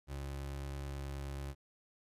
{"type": "tone", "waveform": "30% pulse", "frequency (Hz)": 69.3, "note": "C#2", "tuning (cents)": 0, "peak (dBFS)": -37, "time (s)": [0.07, 1.55], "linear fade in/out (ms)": 50, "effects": ["resampled to 32000 Hz", "13-bit"]}